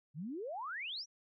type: exponential sweep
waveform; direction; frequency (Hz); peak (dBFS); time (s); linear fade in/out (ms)
sine; up; 134.8 to 6010; -39; 0.14-1.06; 50
effects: none